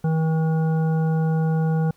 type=harmonic tone; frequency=160 Hz; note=D#3; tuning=49 cents sharp; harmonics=1 / 3 / 5 / 7 / 9; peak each=-18 / -30 / -33 / -45 / -40 dBFS; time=0.04-1.91 s; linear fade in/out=5 ms; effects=pink hiss -60 dBFS RMS until 1.96 s